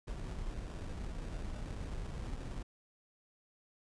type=noise with sample-and-hold; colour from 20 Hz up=brown; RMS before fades=-41 dBFS; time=0.07-2.63 s; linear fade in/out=10 ms; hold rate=2100 Hz; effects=resampled to 22050 Hz